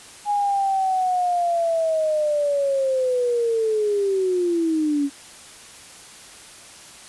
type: linear sweep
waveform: sine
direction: down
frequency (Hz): 830.6 to 277.2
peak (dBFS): -18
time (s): 0.25-5.1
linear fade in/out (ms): 50
effects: white hiss -43 dBFS RMS until 7.08 s + resampled to 24000 Hz